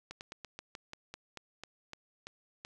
slowing click train, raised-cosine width 0.2 ms, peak -26 dBFS, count 13, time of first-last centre 0.11-2.649 s, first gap 99 ms, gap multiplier 1.13, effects none

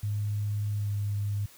sine tone with pitch glide, 103.83 to 102.22 Hz, G#2 to G#2, 0 to -27 cents, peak -27 dBFS, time 0.03-1.46 s, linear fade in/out 5 ms, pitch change -27 cents, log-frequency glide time 0.77-0.9 s, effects white hiss -54 dBFS RMS until 1.57 s

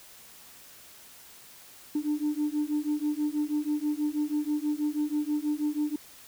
sine beating tone pair, 295.5 / 301.7 Hz, D4 / D4, +11 / +47 cents, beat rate 6.2 Hz, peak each -28 dBFS, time 1.95-5.96 s, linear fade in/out 5 ms, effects tanh soft clip ceiling -21 dBFS + white hiss -51 dBFS RMS until 6.27 s

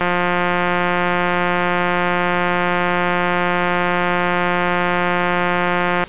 click train, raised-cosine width 0.5 ms, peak -3 dBFS, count 1068, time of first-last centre 0.01-6.038 s, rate 177 Hz, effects pink hiss -38 dBFS RMS until 6.08 s + resampled to 8000 Hz

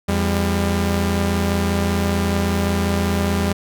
sawtooth tone pair together, 85.13 / 199.8 Hz, F2 / G3, -44 / +33 cents, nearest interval octave + minor third, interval 1477 cents, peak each -16 dBFS, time 0.08-3.53 s, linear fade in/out 10 ms, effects none

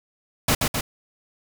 pink noise with echo, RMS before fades -19 dBFS, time 0.48-0.55 s, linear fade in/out 5 ms, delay 130 ms, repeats 2, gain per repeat -3 dB, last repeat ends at 0.81 s, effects none

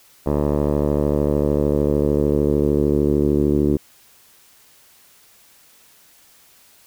10% pulse tone with low-pass filter sweep, 73.3 Hz, D2, 3 cents flat, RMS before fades -18 dBFS, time 0.26-3.77 s, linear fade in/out 5 ms, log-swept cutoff 710 to 350 Hz, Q 2.5, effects white hiss -52 dBFS RMS until 6.86 s

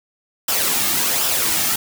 white noise with flanger, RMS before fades -19 dBFS, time 0.48-1.76 s, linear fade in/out 5 ms, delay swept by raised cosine 0.46 to 2.06 ms, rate 1.3 Hz, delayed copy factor -0.5, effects none

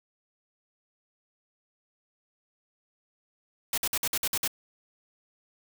white noise bursts, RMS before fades -28 dBFS, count 8, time 3.73-4.477 s, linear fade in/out 2 ms, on 47 ms, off 53 ms, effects none

